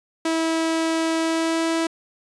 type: tone with pitch glide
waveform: sawtooth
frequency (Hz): 325.1 to 327.9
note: E4 to E4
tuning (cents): -24 to -9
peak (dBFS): -16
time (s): 0.25-1.87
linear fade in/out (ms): 5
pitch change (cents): +15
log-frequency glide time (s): 1.19-1.69
effects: resampled to 22050 Hz